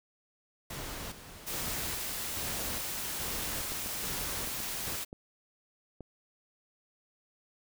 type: noise with tremolo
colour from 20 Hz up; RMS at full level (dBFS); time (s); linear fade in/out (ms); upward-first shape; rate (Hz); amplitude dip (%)
pink; -40; 0.7-4.96; 5; square; 1.2; 65
type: noise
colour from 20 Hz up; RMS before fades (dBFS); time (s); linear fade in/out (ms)
white; -37; 1.46-5.05; 20
type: clicks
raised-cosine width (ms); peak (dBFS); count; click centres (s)
2; -30; 6; 3.72 / 3.861 / 4.474 / 4.603 / 5.129 / 6.007
effects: none